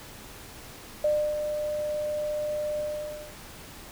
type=tone with ADSR envelope; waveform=sine; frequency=600 Hz; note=D5; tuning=37 cents sharp; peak=-20 dBFS; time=1.04-3.35 s; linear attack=5 ms; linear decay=300 ms; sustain=-7 dB; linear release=560 ms; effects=pink hiss -45 dBFS RMS until 3.91 s